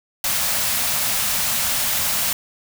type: band-stop noise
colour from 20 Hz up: white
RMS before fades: -21 dBFS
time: 0.24-2.33 s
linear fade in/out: 2 ms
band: 260 to 510 Hz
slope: 48 dB/octave
effects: none